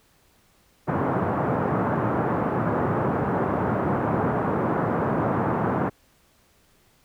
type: band-pass noise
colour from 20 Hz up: pink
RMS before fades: -24 dBFS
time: 0.87-5.9 s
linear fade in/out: 20 ms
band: 110 to 1300 Hz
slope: 24 dB/octave
effects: pink hiss -61 dBFS RMS until 7.04 s